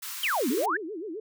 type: high-pass noise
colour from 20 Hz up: white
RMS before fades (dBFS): -37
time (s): 0.02-0.66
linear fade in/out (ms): 10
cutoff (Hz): 970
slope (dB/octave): 48
type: exponential two-way sweep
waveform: sine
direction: down then up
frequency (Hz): 3322 to 222.6 to 1842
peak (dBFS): -24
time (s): 0.23-0.77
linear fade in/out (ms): 5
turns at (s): 0.49
type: tone with vibrato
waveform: sine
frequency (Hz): 371.5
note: F#4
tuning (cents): +7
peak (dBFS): -33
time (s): 0.5-1.2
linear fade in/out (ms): 5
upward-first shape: sine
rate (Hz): 7.7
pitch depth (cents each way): 300
effects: none